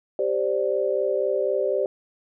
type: chord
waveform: sine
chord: G suspended fourth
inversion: none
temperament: equal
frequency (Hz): 392 / 523.3 / 587.3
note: G4 / C5 / D5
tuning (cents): 0 / 0 / 0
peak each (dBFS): -25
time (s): 0.19-1.86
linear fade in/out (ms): 2
effects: none